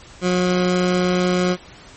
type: tone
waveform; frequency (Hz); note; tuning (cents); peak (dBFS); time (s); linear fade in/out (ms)
20% pulse; 180.6; F#3; -42; -11; 0.21-1.57; 50
effects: pink hiss -43 dBFS RMS until 1.96 s + MP3 32 kbps